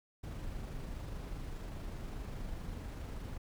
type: noise with amplitude modulation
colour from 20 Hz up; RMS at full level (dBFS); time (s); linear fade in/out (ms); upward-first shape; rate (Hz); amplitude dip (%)
brown; -41; 0.23-3.38; 10; sine; 24.9; 25
effects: none